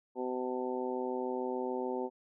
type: harmonic tone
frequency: 126.8 Hz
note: B2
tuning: 46 cents sharp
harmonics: 2 / 3 / 4 / 5 / 6 / 7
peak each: -39 / -36 / -39 / -47 / -45 / -41 dBFS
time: 0.15-2.1 s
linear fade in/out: 50 ms
effects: none